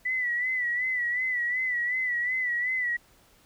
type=tone with vibrato; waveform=sine; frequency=1975.5 Hz; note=B6; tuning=in tune; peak=-25 dBFS; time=0.05-2.97 s; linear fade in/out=10 ms; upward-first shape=sine; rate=2.7 Hz; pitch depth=64 cents each way; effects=pink hiss -60 dBFS RMS until 3.45 s